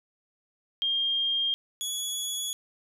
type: tone pair in turn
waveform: sine / 20% pulse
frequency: 3213 / 3377 Hz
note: G7 / G#7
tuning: +42 / +28 cents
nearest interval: minor second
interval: 86 cents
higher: second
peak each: -24 dBFS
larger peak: neither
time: 0.82-1.54 / 1.81-2.53 s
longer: neither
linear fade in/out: 0 ms
effects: none